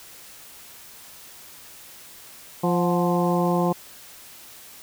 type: harmonic tone with a mistuned harmonic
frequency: 174.61 Hz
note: F3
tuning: in tune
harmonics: 1 / 2 / 3 / 4 / 5 / 6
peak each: -22 / -25 / -27 / -28 / -29 / -30 dBFS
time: 2.63-3.73 s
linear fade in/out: 10 ms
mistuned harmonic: 4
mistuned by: +52 cents
effects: white hiss -45 dBFS RMS until 4.82 s